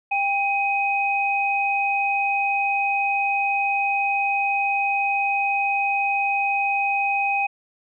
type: tone pair together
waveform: sine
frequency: 796 / 2514 Hz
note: G5 / D#7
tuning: +26 / +17 cents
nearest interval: octave + minor sixth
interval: 1991 cents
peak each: -22 dBFS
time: 0.11-7.47 s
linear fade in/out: 10 ms
effects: none